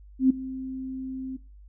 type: tone with ADSR envelope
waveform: sine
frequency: 261.6 Hz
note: C4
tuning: in tune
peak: -13 dBFS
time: 0.19-1.37 s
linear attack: 110 ms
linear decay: 8 ms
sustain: -18 dB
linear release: 12 ms
effects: noise-tail reverb RT60 0.3 s tail -18 dB re dry + added 50 Hz sine -46 dBFS peak until 1.68 s